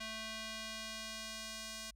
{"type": "tone with band-pass filter sweep", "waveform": "square", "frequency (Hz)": 220, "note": "A3", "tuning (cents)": 0, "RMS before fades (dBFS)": -45, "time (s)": [0, 1.91], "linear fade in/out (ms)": 10, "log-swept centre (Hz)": [3400, 5900], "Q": 0.91, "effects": ["added 50 Hz sine -60 dBFS peak until 1.95 s"]}